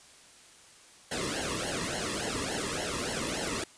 pink noise with flanger, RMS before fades -33 dBFS, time 1.11-3.64 s, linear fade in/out 5 ms, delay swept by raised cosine 0.82 to 1.35 ms, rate 3.5 Hz, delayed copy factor -0.9, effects white hiss -55 dBFS RMS until 3.77 s + resampled to 22050 Hz

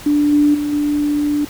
sine tone with level steps, 293.7 Hz, D4, in tune, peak -11 / -9 / -17 / -14 dBFS, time 0.06-1.45 s, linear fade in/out 5 ms, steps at 0.32 / 0.54 / 0.72 s, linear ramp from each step 10 ms, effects pink hiss -35 dBFS RMS until 1.49 s

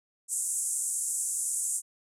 pink band-pass noise, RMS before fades -31 dBFS, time 0.28-1.82 s, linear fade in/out 50 ms, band 7400 to 10000 Hz, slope 48 dB/octave, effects none

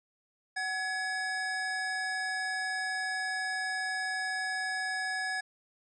square tone pair together, 752 / 1688.2 Hz, F#5 / G#6, +28 / +28 cents, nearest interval octave + major second, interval 1400 cents, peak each -38 / -33 dBFS, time 0.56-5.41 s, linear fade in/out 10 ms, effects resampled to 22050 Hz

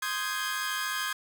sawtooth chord, Ab major seventh, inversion first, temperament equal, 1046.5 / 1244.5 / 1568 / 1661.2 Hz, C6 / Eb6 / G6 / Ab6, 0 / 0 / 0 / 0 cents, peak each -33 / -33 / -32 / -30 dBFS, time 0.02-1.13 s, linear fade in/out 5 ms, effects none

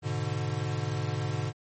square chord, G# diminished, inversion none, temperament equal, 103.83 / 123.47 / 146.83 Hz, G#2 / B2 / D3, 0 / 0 / 0 cents, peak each -34 dBFS, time 0.02-1.53 s, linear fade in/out 50 ms, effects MP3 32 kbps

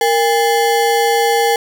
square ring-modulated tone, 637 Hz, D#5, 41 cents sharp, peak -9 dBFS, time 0.01-1.56 s, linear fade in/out 2 ms, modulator 173 Hz, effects none

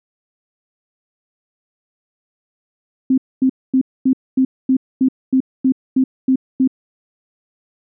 sine tone bursts, 261.6 Hz, C4, in tune, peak -10 dBFS, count 12, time 3.1-6.676 s, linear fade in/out 5 ms, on 78 ms, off 240 ms, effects none

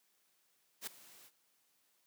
white noise with ADSR envelope, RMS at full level -40 dBFS, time 0.81-1.31 s, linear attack 60 ms, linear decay 6 ms, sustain -19 dB, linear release 50 ms, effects white hiss -75 dBFS RMS until 2.06 s + high-pass 150 Hz 12 dB/octave

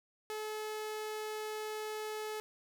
sawtooth tone, 429.7 Hz, A4, 41 cents flat, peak -34 dBFS, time 0.3-2.4 s, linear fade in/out 0 ms, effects none

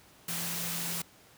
sine tone in noise, 170.4 Hz, F3, 42 cents flat, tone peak -41 dBFS, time 0.28-1.02 s, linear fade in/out 5 ms, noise white, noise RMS -35 dBFS, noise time 0.28-1.02 s, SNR -9 dB, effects pink hiss -58 dBFS RMS until 1.37 s + high-pass 80 Hz 12 dB/octave

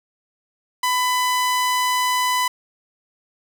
sawtooth tone, 1000 Hz, B5, 21 cents sharp, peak -14 dBFS, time 0.83-2.48 s, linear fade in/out 5 ms, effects none

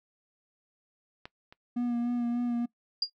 clicks, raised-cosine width 0.3 ms, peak -25 / -33 dBFS, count 2, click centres 1.255 / 1.525 s
triangle tone with vibrato, 240 Hz, B3, 49 cents flat, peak -25 dBFS, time 1.76-2.66 s, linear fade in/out 10 ms, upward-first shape sine, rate 3.4 Hz, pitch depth 23 cents each way
sine tone with exponential decay, 4822 Hz, D8, 45 cents sharp, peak -21 dBFS, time 3.02-3.1 s, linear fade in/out 5 ms, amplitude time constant 16 ms
effects noise-tail reverb RT60 0.1 s tail -21 dB re dry

